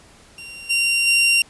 sawtooth tone with level steps, 2763 Hz, F7, 19 cents flat, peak -31 / -13 / -10 dBFS, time 0.38-1.42 s, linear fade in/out 2 ms, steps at 0.69 / 1.06 s, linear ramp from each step 20 ms, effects pink hiss -49 dBFS RMS until 1.49 s + resampled to 24000 Hz

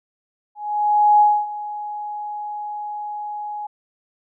sine tone with ADSR envelope, 836 Hz, G#5, 11 cents sharp, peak -9 dBFS, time 0.55-3.67 s, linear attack 650 ms, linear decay 260 ms, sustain -17 dB, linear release 8 ms, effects none

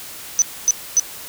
sine tone bursts, 6000 Hz, F#8, 23 cents sharp, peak -10 dBFS, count 3, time 0.39-0.997 s, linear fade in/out 0 ms, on 29 ms, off 260 ms, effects white hiss -35 dBFS RMS until 1.28 s

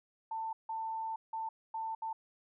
sine tone bursts at uneven times, 892 Hz, A5, 23 cents sharp, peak -35 dBFS, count 5, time 0.31-0.53 / 0.69-1.16 / 1.33-1.49 / 1.74-1.95 / 2.02-2.13 s, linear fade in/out 5 ms, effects none

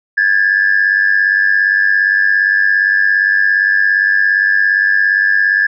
sine tone pair together, 1638.6 / 1736 Hz, G#6 / A6, -24 / -24 cents, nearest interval minor second, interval 100 cents, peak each -11 dBFS, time 0.17-5.67 s, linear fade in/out 10 ms, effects tanh soft clip ceiling -3 dBFS

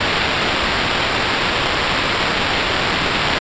white noise with sample-and-hold, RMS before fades -18 dBFS, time 0-3.39 s, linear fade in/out 10 ms, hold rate 6300 Hz, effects resampled to 16000 Hz

